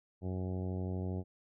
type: harmonic tone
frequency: 92.5 Hz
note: F#2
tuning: in tune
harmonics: 1 / 2 / 3 / 4 / 5 / 6 / 7 / 8 / 9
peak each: -36 / -40 / -45 / -45 / -49 / -53 / -52 / -56 / -58 dBFS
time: 0.21-1.24 s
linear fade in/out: 50 ms
effects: none